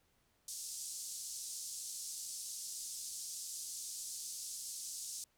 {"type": "band-pass noise", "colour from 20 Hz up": "white", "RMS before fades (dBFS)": -45, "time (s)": [0.48, 5.24], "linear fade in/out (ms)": 2, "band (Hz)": [5000, 9400], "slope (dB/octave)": 24, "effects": ["pink hiss -75 dBFS RMS until 5.37 s"]}